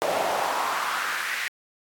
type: noise with high-pass filter sweep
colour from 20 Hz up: brown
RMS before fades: -27 dBFS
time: 0.02-1.48 s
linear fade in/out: 0 ms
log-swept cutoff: 580 to 2000 Hz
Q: 3.1
effects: AAC 64 kbps